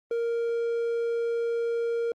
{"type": "tone", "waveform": "triangle", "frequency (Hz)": 466.2, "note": "A#4", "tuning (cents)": 0, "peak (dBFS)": -23, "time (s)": [0.11, 2.12], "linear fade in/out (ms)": 2, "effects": ["Opus 32 kbps"]}